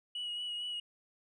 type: tone with vibrato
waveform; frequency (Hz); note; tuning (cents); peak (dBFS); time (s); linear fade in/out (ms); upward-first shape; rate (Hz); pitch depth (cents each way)
sine; 2917; F#7; -25; -34; 0.15-0.8; 5; sine; 4.4; 22
effects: tanh soft clip ceiling -34 dBFS